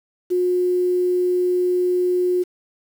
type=tone with quantisation; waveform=sine; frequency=360 Hz; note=F#4; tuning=47 cents flat; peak=-16 dBFS; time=0.3-2.44 s; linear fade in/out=20 ms; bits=7; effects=none